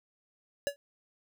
square tone with exponential decay, 567 Hz, C#5, 39 cents sharp, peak -24 dBFS, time 0.67-0.76 s, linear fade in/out 0 ms, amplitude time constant 19 ms, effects none

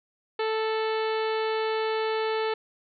harmonic tone with a mistuned harmonic, 440 Hz, A4, in tune, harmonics 1 / 2 / 3 / 4 / 5 / 6 / 7 / 8 / 9 / 10, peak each -26 / -32 / -36 / -38 / -40 / -42 / -43 / -44 / -45 / -46 dBFS, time 0.39-2.54 s, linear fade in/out 5 ms, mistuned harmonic 7, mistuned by -32 cents, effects none

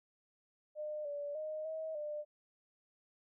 sine tone with pitch steps, 605 / 578 / 619 / 636 / 598 Hz, D#5 / D5 / D#5 / D#5 / D5, -49 / -28 / -9 / +38 / +31 cents, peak -38 dBFS, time 0.75-2.25 s, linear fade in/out 50 ms, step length 300 ms, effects none

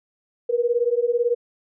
sine beating tone pair, 469.5 / 487.5 Hz, A#4 / B4, +12 / -23 cents, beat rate 18 Hz, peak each -21 dBFS, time 0.49-1.35 s, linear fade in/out 10 ms, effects none

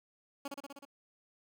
15% pulse tone with echo, 280.2 Hz, C#4, 19 cents sharp, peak -31 dBFS, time 0.45-0.48 s, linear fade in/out 5 ms, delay 62 ms, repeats 6, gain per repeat -2 dB, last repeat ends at 0.852 s, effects none

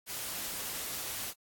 white noise, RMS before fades -38 dBFS, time 0.06-1.34 s, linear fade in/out 50 ms, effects AAC 64 kbps

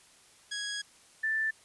15% pulse / sine tone pair in turn, 1659 / 1767.3 Hz, G#6 / A6, -2 / +7 cents, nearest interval minor second, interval 109 cents, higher second, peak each -27 dBFS, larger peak neither, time 0.51-0.82 / 1.23-1.51 s, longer first, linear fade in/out 10 ms, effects white hiss -59 dBFS RMS until 1.64 s + resampled to 24000 Hz

